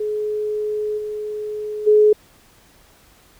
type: tone with level steps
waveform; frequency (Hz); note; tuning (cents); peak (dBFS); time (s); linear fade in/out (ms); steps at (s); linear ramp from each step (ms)
sine; 423.6; G#4; +34; -20 / -24 / -9; 0-2.13; 5; 0.97 / 1.86; 20
effects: pink hiss -52 dBFS RMS until 3.39 s